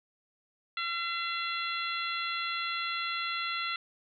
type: harmonic tone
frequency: 680 Hz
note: F5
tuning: 46 cents flat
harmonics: 2 / 3 / 4 / 5 / 6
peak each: -35 / -37 / -38 / -39 / -40 dBFS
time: 0.77-3.76 s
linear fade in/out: 2 ms
effects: none